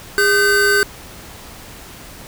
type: tone pair together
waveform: square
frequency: 406.9 / 1536.2 Hz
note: G#4 / G6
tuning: -35 / -35 cents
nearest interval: octave + major seventh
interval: 2300 cents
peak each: -17 / -14 dBFS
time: 0.18-0.83 s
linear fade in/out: 0 ms
effects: pink hiss -37 dBFS RMS until 2.27 s